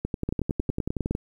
two click trains, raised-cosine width 3 ms, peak -13 / -14 dBFS, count 9 / 13, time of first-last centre 0.29-1.11 / 0.05-1.151 s, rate 9.76 / 10.9 Hz, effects 9-bit

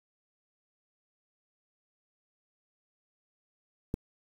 click, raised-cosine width 3 ms, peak -17 dBFS, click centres 3.941 s, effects 8-bit

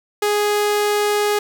sawtooth tone, 415.3 Hz, G#4, in tune, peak -12 dBFS, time 0.22-1.39 s, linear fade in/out 5 ms, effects none

